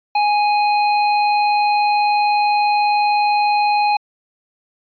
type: tone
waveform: square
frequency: 830.6 Hz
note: G#5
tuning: in tune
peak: -14 dBFS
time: 0.15-3.97 s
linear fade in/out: 5 ms
effects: resampled to 11025 Hz